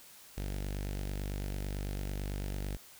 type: tone with notch filter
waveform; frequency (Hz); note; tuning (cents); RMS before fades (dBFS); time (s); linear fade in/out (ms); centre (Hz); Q
sawtooth; 49; G1; 0; -37; 0.37-2.77; 10; 1100; 1.4
effects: white hiss -55 dBFS RMS until 2.99 s